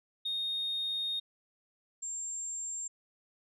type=tone pair in turn; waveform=sine; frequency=3701 / 7402 Hz; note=A#7 / A#8; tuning=-13 / -13 cents; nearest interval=octave; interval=1200 cents; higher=second; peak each=-30 / -35 dBFS; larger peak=first; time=0.25-1.2 / 2.02-2.88 s; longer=first; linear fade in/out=10 ms; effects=tanh soft clip ceiling -28 dBFS